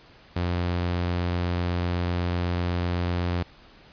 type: tone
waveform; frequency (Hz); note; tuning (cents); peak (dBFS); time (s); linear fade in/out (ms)
sawtooth; 88; F2; +14; -20; 0.36-3.43; 5
effects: pink hiss -52 dBFS RMS until 3.92 s + resampled to 11025 Hz